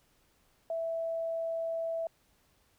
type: tone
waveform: sine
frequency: 659 Hz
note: E5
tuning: 1 cent flat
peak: -31 dBFS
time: 0.7-2.07 s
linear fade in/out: 2 ms
effects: pink hiss -69 dBFS RMS until 2.78 s